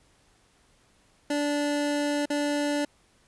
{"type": "tone with dropouts", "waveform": "25% pulse", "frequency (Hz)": 291.3, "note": "D4", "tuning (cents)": -14, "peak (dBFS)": -21, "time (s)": [1.3, 2.85], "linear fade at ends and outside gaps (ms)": 5, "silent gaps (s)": [2.257, 2.301], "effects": ["pink hiss -63 dBFS RMS until 3.27 s", "resampled to 24000 Hz"]}